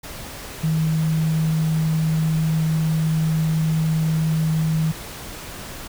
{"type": "tone in noise", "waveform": "sine", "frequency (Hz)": 158.9, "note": "D#3", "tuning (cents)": 37, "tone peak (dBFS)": -17, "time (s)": [0.63, 4.92], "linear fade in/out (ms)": 10, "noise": "pink", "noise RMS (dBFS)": -35, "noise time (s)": [0.03, 5.88], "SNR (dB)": 15, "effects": []}